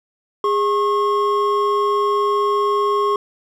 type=tone pair together; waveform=triangle; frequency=410 / 1084.8 Hz; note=G#4 / C#6; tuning=-22 / -38 cents; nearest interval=octave + perfect fourth; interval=1684 cents; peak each=-16 dBFS; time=0.44-3.16 s; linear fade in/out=2 ms; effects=none